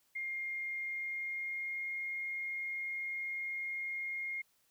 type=tone with pitch glide; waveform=sine; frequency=2122 to 2136 Hz; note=C7 to C7; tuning=+24 to +35 cents; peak=-36 dBFS; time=0.15-4.42 s; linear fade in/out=10 ms; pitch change=+11 cents; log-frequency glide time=0.84-1.87 s; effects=white hiss -73 dBFS RMS until 4.7 s